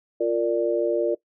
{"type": "chord", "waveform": "sine", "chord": "Bb major", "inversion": "second", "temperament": "equal with one note detuned", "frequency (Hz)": [349.2, 461.6, 587.3], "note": ["F4", "Bb4", "D5"], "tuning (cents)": [0, -17, 0], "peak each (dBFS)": -24, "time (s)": [0.2, 1.15], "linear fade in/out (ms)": 10, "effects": ["noise-tail reverb RT60 0.1 s tail -20 dB re dry"]}